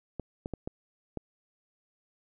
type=clicks; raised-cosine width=2 ms; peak=-21 dBFS; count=5; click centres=0.197 / 0.459 / 0.537 / 0.675 / 1.173 s; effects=none